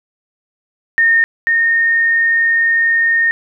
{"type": "tone pair in turn", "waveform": "sine", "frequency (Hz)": [1831, 1837.8], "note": ["A#6", "A#6"], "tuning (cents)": [-32, -25], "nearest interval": "unison", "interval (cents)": 7, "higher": "second", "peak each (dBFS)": [-8, -10], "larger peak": "first", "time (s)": [[0.98, 1.24], [1.47, 3.31]], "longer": "second", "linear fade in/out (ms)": 0, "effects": []}